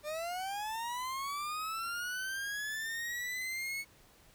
40% pulse linear sweep, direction up, 587.3 to 2217 Hz, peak -35 dBFS, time 0.03-3.85 s, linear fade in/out 50 ms, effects pink hiss -62 dBFS RMS until 4.34 s

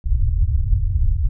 pink low-pass noise, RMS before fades -17 dBFS, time 0.04-1.29 s, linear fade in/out 10 ms, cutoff 110 Hz, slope 48 dB/octave, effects none

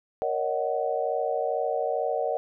sine chord, D# minor seventh, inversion second, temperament just, 466.7 / 560 / 622.3 / 746.7 Hz, A#4 / C#5 / D#5 / F#5, +2 / +18 / 0 / +16 cents, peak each -30 dBFS, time 0.22-2.37 s, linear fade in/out 0 ms, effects none

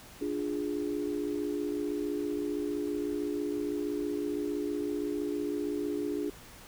sine chord, D diminished, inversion none, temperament equal, 293.7 / 349.2 / 415.3 Hz, D4 / F4 / Ab4, 0 / 0 / 0 cents, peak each -33 / -36 / -35 dBFS, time 0.21-6.3 s, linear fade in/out 5 ms, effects pink hiss -51 dBFS RMS until 6.67 s

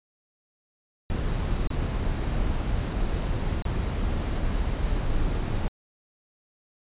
brown noise with dropouts, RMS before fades -26 dBFS, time 1.1-5.68 s, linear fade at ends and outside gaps 0 ms, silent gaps 1.673-1.703 / 3.282-3.286 / 3.622-3.653 s, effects resampled to 8000 Hz

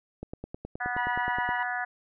click train, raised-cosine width 2 ms, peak -23 dBFS, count 13, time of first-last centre 0.23-1.491 s, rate 9.52 Hz
harmonic tone, 245.2 Hz, B3, 12 cents flat, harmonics 3 / 4 / 5 / 6 / 7 / 8, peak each -33 / -40 / -42 / -35 / -33 / -41 dBFS, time 0.8-1.85 s, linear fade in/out 10 ms
30% pulse tone, 971 Hz, B5, 30 cents flat, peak -27 dBFS, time 0.97-1.63 s, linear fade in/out 2 ms
effects resampled to 8000 Hz

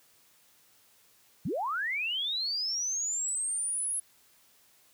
sine linear sweep, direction up, 116.3 to 10780 Hz, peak -29 dBFS, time 1.45-4 s, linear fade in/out 5 ms, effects white hiss -63 dBFS RMS until 4.93 s + high-pass 60 Hz 12 dB/octave

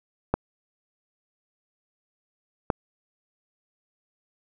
clicks, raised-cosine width 1 ms, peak -7 dBFS, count 2, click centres 0.34 / 2.702 s, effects none

